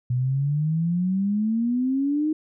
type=exponential sweep; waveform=sine; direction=up; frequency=121.9 to 314.4 Hz; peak=-20 dBFS; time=0.1-2.33 s; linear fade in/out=5 ms; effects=none